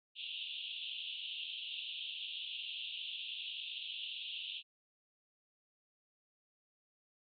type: band-pass noise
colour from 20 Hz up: pink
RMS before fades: -44 dBFS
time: 0.15-4.63 s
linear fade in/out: 50 ms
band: 2700 to 3700 Hz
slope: 96 dB/octave
effects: none